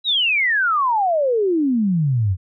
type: exponential sweep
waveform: sine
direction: down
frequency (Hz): 3961 to 87.31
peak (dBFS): -15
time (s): 0.04-2.37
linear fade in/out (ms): 50
effects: none